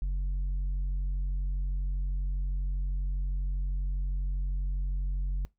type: tone with tanh clipping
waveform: sine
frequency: 46.25 Hz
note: F#1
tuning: in tune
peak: -28 dBFS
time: 0.02-5.45 s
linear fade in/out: 0 ms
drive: 4 dB
effects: noise-tail reverb RT60 0.2 s tail -23 dB re dry